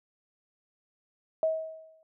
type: tone with exponential decay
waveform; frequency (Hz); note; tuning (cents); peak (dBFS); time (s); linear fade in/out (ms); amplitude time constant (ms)
sine; 639; D#5; +46; -21; 1.43-2.03; 1; 130
effects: none